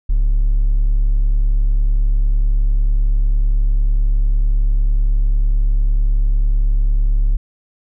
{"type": "tone", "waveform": "triangle", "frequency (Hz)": 35.49, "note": "C#1", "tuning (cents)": 42, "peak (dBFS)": -8, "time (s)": [0.09, 7.37], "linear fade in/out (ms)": 10, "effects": ["tanh soft clip ceiling -6 dBFS"]}